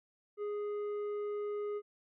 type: tone with tanh clipping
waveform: sine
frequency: 414.4 Hz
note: G#4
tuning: 4 cents flat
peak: -36 dBFS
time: 0.37-1.82 s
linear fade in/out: 50 ms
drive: 7 dB
effects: none